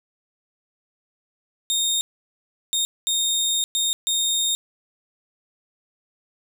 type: tone bursts at uneven times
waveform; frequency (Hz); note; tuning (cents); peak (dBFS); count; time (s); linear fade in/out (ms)
25% pulse; 3685; A#7; -21; -16; 5; 1.7-2.01 / 2.73-2.85 / 3.07-3.64 / 3.75-3.93 / 4.07-4.55; 0
effects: none